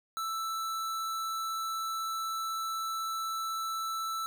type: tone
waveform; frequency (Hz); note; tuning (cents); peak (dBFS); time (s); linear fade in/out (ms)
square; 1322; E6; +5; -33; 0.17-4.26; 0
effects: none

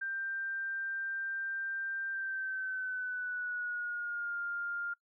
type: tone with pitch glide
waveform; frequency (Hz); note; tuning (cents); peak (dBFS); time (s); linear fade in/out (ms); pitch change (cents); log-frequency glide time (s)
sine; 1575 to 1403.2; G6 to F6; +8 to +8; -34; 0.01-4.94; 10; -200; 2.11-4.4
effects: noise-tail reverb RT60 0.1 s tail -24 dB re dry

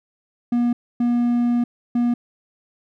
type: tone bursts at uneven times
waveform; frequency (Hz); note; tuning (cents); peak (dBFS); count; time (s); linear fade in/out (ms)
triangle; 240; B3; -49; -14; 3; 0.52-0.73 / 1-1.64 / 1.95-2.14; 5
effects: none

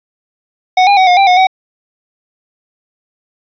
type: tone with pitch steps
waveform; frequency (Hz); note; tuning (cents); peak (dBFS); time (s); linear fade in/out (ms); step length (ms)
square; 740 / 808 / 752 / 717 / 786 / 726 / 755; F#5 / G#5 / F#5 / F5 / G5 / F#5 / F#5; 0 / -48 / +28 / +45 / +4 / -33 / +35; -6; 0.77-1.47; 5; 100
effects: resampled to 11025 Hz + 7-bit

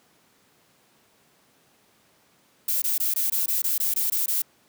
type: noise bursts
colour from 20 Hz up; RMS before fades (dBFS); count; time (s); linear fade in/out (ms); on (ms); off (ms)
violet; -24; 11; 2.68-4.42; 5; 140; 20
effects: pink hiss -61 dBFS RMS until 4.68 s + high-pass 150 Hz 12 dB/octave

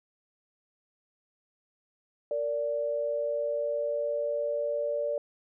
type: tone pair together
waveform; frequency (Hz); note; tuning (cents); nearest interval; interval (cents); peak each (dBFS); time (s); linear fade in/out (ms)
sine; 461.5 / 581.5; A#4 / D5; -17 / -17; major third; 400; -34 / -28; 2.31-5.18; 2
effects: none

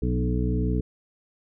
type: harmonic tone with a mistuned harmonic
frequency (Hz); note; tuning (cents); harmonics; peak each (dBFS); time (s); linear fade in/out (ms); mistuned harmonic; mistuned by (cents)
61.74; B1; 0; 1 / 2 / 3 / 4 / 5 / 7; -25 / -28 / -30 / -31 / -32 / -33; 0.02-0.81; 5; 3; -25
effects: none

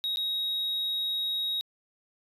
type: tone with dropouts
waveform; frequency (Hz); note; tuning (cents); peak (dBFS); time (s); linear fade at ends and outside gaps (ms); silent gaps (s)
sine; 3788; A#7; +27; -25; 0.04-1.61; 0; 0.16-0.171
effects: tanh soft clip ceiling -26 dBFS

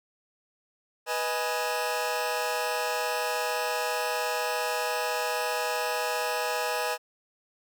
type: tone cluster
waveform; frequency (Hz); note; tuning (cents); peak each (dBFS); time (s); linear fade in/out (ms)
25% pulse; 491.7 / 626 / 832 / 2673; B4 / D#5 / G#5 / E7; -8 / +10 / +3 / +23; -28 / -29 / -28 / -34; 1.06-6.98; 50
effects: none

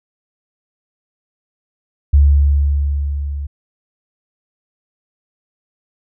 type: tone with level ramp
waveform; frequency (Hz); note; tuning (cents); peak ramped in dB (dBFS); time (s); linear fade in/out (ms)
sine; 71.3; C#2; +49; -5 to -21; 2.13-3.47; 10
effects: none

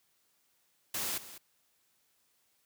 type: noise with echo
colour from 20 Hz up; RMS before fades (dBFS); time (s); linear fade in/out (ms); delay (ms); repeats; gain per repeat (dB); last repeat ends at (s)
white; -35; 0.94-1.18; 5; 200; 1; -14; 1.38
effects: white hiss -73 dBFS RMS until 2.65 s + high-pass 60 Hz 12 dB/octave

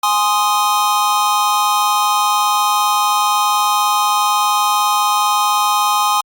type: chord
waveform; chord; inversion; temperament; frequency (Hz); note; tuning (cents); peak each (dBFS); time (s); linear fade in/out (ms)
square; Ab major; none; equal; 830.6 / 1046.5 / 1244.5; Ab5 / C6 / Eb6; 0 / 0 / 0; -18; 0.03-6.21; 5
effects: Opus 48 kbps

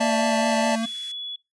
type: tone with vibrato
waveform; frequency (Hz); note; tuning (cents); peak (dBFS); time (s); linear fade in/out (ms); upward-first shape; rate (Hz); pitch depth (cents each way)
square; 228.1; A#3; -37; -24; 0-0.86; 10; sine; 4.8; 26
type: chord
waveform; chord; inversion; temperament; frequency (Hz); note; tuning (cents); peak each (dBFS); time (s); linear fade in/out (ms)
square; D suspended second; none; equal; 587.3 / 659.3 / 880; D5 / E5 / A5; 0 / 0 / 0; -26; 0-0.76; 10
type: high-pass noise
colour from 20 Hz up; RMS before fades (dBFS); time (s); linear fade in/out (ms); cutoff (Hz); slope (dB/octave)
white; -43; 0.48-1.12; 5; 1500; 48
type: tone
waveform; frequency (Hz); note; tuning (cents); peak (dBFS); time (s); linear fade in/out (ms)
sine; 3400; G#7; +40; -30; 0.83-1.36; 5
effects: noise-tail reverb RT60 0.2 s tail -22 dB re dry + resampled to 22050 Hz

